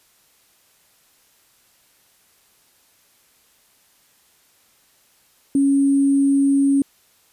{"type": "tone with sample-and-hold", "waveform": "sine", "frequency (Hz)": 277.2, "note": "C#4", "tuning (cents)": 0, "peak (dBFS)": -13, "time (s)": [5.55, 6.82], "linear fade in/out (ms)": 2, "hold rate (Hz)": 8820, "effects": ["white hiss -58 dBFS RMS until 7.32 s", "resampled to 32000 Hz"]}